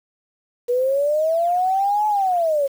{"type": "linear two-way sweep", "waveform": "sine", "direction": "up then down", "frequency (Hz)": [478.6, 856, 539], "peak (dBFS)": -16, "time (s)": [0.68, 2.68], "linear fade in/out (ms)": 20, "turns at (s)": 2.07, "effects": ["7-bit"]}